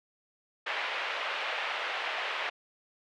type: band-pass noise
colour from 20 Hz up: white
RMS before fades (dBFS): -34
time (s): 0.66-2.5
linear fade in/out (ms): 10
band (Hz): 520 to 2900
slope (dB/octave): 24
effects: none